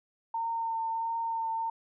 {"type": "tone with vibrato", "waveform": "sine", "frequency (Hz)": 910, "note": "A#5", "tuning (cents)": -42, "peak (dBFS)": -29, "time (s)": [0.34, 1.7], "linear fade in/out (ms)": 5, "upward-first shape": "triangle", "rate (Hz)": 1.5, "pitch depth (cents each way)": 18, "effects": []}